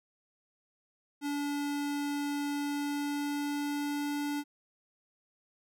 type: tone with pitch glide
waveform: square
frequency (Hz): 287.9 to 290.2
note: D4 to D4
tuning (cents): -34 to -21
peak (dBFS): -32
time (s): 1.21-4.44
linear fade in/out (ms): 50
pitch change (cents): +13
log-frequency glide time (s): 2.54-4.21
effects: none